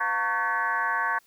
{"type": "tone with frequency modulation", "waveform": "sine", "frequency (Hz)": 1318.5, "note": "E6", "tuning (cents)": 0, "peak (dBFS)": -23, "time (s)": [0, 1.19], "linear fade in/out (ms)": 10, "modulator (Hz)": 203, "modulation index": 2.4, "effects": ["white hiss -62 dBFS RMS until 1.26 s"]}